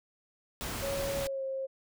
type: noise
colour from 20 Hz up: pink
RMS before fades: -37 dBFS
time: 0.61-1.27 s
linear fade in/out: 0 ms
type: tone with pitch glide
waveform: sine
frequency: 554.4 to 534.3 Hz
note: C#5 to C5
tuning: 0 to +36 cents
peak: -32 dBFS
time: 0.82-1.67 s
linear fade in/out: 20 ms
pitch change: -64 cents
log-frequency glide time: 1.19-1.43 s
effects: none